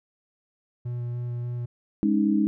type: tone with vibrato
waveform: triangle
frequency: 120.9 Hz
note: B2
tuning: 36 cents flat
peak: -26 dBFS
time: 0.85-1.66 s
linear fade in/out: 10 ms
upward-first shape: square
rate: 3.4 Hz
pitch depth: 8 cents each way
type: chord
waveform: sine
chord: Ab suspended fourth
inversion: none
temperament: equal with one note detuned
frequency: 206.8 / 277.2 / 311.1 Hz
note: Ab3 / Db4 / Eb4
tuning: -7 / 0 / 0 cents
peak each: -22 / -27 / -23 dBFS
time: 2.03-2.47 s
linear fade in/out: 0 ms
effects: none